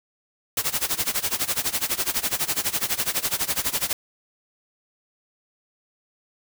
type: noise with tremolo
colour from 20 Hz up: white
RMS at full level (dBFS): -22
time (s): 0.57-3.93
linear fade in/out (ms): 2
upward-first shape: sine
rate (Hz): 12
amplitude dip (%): 90
effects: none